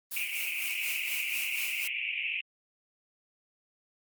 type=noise with tremolo; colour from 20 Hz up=blue; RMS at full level=-35 dBFS; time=0.11-1.88 s; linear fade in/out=10 ms; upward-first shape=sine; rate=4.1 Hz; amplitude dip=60%
type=band-pass noise; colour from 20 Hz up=white; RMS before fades=-34 dBFS; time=0.16-2.41 s; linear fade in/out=5 ms; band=2200 to 2800 Hz; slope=96 dB/octave
effects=Opus 24 kbps